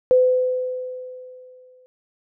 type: tone with exponential decay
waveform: sine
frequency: 507 Hz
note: B4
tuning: 45 cents sharp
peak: -10 dBFS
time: 0.11-1.86 s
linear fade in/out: 0 ms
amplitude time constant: 380 ms
effects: none